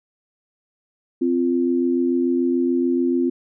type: tone pair together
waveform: sine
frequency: 259.6 / 346.5 Hz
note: C4 / F4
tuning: -13 / -14 cents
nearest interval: perfect fourth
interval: 499 cents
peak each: -19 / -20 dBFS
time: 1.21-3.3 s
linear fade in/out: 10 ms
effects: none